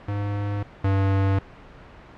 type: tone pair in turn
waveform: square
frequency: 101.9 / 97.34 Hz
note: G#2 / G2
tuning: -32 / -12 cents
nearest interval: minor second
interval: 80 cents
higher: first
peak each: -25 / -19 dBFS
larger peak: second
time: 0.08-0.63 / 0.84-1.39 s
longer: neither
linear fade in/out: 5 ms
effects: pink hiss -45 dBFS RMS until 2.17 s + low-pass 2000 Hz 12 dB/octave